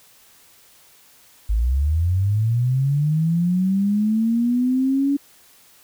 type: linear sweep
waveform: sine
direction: up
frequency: 50.4 to 284.2 Hz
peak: -16 dBFS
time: 1.49-5.17 s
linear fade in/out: 10 ms
effects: white hiss -52 dBFS RMS until 5.83 s